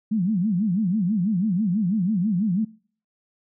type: tone with vibrato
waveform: sine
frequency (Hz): 196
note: G3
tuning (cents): 0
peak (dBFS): -19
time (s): 0.11-2.65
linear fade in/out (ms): 10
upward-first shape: sine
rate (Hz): 6.1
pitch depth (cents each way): 240
effects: noise-tail reverb RT60 0.5 s tail -24 dB re dry